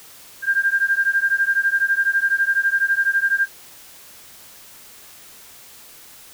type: beating tone pair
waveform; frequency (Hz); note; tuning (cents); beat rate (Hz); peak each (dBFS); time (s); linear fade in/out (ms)
sine; 1590 / 1602; G6 / G6; +24 / +37; 12; -19; 0.42-3.48; 50
effects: white hiss -44 dBFS RMS until 6.33 s